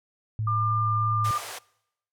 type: tone with vibrato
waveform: sine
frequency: 108.3 Hz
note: A2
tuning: 27 cents flat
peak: -25 dBFS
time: 0.39-1.31 s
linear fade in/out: 0 ms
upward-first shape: square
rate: 3.3 Hz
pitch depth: 9 cents each way
type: tone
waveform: sine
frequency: 1198 Hz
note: D6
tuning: 34 cents sharp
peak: -24 dBFS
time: 0.47-1.38 s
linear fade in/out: 5 ms
type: band-pass noise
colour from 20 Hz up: pink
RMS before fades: -38 dBFS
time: 1.24-1.59 s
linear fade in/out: 10 ms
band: 510 to 13000 Hz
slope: 24 dB/octave
effects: noise-tail reverb RT60 0.8 s tail -23 dB re dry